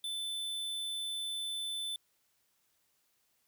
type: tone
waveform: square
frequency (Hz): 3520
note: A7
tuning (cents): 0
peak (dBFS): -36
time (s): 0.04-1.96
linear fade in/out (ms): 2
effects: white hiss -75 dBFS RMS until 3.47 s